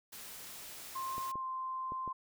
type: noise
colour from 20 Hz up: white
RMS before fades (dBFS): -48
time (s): 0.12-1.32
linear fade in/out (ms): 10
type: tone with pitch glide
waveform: sine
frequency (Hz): 1056 to 1042.7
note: C6 to C6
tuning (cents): +16 to -6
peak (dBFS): -36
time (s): 0.95-2.13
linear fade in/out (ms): 10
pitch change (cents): -22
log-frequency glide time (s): 1.37-1.45
type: clicks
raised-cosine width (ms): 2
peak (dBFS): -33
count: 4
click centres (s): 1.181 / 1.356 / 1.921 / 2.077
effects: none